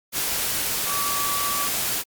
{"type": "tone in noise", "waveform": "sine", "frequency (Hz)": 1148, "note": "D6", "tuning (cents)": -40, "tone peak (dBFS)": -27, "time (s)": [0.86, 1.7], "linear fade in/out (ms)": 50, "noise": "white", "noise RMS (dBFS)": -25, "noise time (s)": [0.12, 2.04], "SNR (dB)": -5, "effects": ["Opus 48 kbps"]}